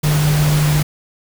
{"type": "tone in noise", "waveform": "sine", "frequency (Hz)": 150, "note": "D3", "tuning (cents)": 37, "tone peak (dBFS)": -12, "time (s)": [0.03, 0.83], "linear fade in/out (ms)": 10, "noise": "pink", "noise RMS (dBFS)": -22, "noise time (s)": [0.03, 0.83], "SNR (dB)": 7, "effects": []}